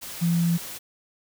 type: tone in noise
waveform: sine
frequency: 170 Hz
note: F3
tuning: 46 cents flat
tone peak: -19 dBFS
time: 0.21-0.58 s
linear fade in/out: 20 ms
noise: white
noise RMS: -37 dBFS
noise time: 0.01-0.79 s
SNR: +15 dB
effects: none